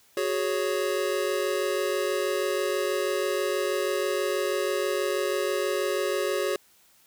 square chord, F# suspended second, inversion none, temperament just, 370 / 416.2 / 555 Hz, F#4 / G#4 / C#5, 0 / +4 / +2 cents, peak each -30 dBFS, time 0.17-6.56 s, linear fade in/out 2 ms, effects white hiss -60 dBFS RMS until 7.06 s

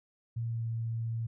sine tone with pitch glide, 115.8 to 114.34 Hz, A#2 to A#2, -11 to -33 cents, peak -31 dBFS, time 0.36-1.27 s, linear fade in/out 10 ms, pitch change -22 cents, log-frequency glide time 0.47-0.64 s, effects none

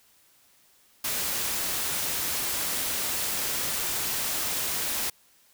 white noise, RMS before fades -29 dBFS, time 1.04-5.1 s, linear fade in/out 5 ms, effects white hiss -61 dBFS RMS until 5.53 s

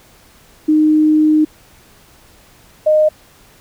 sine tone pair in turn, 307.8 / 615.6 Hz, D#4 / D#5, -19 / -19 cents, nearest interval octave, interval 1200 cents, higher second, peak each -8 dBFS, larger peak neither, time 0.68-1.45 / 2.86-3.09 s, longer first, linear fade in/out 10 ms, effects pink hiss -47 dBFS RMS until 3.6 s

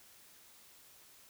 silence, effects white hiss -60 dBFS RMS until 1.29 s

